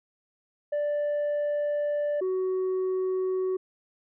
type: tone pair in turn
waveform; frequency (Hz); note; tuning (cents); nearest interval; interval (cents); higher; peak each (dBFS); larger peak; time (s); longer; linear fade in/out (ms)
sine; 587.3 / 373.7; D5 / F#4; 0 / +17; minor sixth; 783; first; -22; neither; 0.72-2.21 / 2.21-3.57; first; 10
effects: tanh soft clip ceiling -24 dBFS